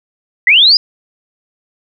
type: linear sweep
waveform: sine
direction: up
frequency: 1907 to 5050 Hz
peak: -4 dBFS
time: 0.47-0.77 s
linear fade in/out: 2 ms
effects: none